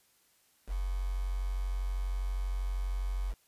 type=tone with quantisation; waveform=sine; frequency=46.25 Hz; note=F#1; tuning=in tune; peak=-30 dBFS; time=0.67-3.35 s; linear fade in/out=50 ms; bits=8; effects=white hiss -68 dBFS RMS until 3.47 s + resampled to 32000 Hz